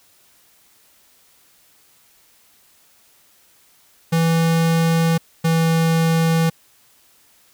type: tone pair in turn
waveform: square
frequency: 164.81 / 163.86 Hz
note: E3 / E3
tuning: 0 / -10 cents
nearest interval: unison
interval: 10 cents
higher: first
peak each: -15 dBFS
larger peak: neither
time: 4.12-5.18 / 5.44-6.5 s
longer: neither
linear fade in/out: 10 ms
effects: white hiss -55 dBFS RMS until 7.53 s